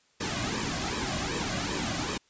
pink noise with flanger, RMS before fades -31 dBFS, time 0.2-2.18 s, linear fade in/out 10 ms, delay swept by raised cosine 1.4 to 2.28 ms, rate 2.6 Hz, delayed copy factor -0.75, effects white hiss -66 dBFS RMS until 2.29 s + resampled to 16000 Hz

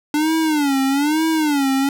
square tone with vibrato, 293.7 Hz, D4, in tune, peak -16 dBFS, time 0.14-1.89 s, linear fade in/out 2 ms, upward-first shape sine, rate 1.1 Hz, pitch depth 160 cents each way, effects none

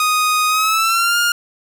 sawtooth tone with pitch glide, 1244.5 to 1413.1 Hz, D#6 to F6, 0 to +20 cents, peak -10 dBFS, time 0-1.32 s, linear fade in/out 2 ms, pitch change +220 cents, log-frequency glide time 0.48-1.18 s, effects none

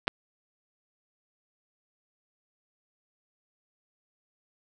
clicks, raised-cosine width 0.3 ms, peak -23 / -7 dBFS, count 2, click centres 0.072 / 0.079 s, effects none

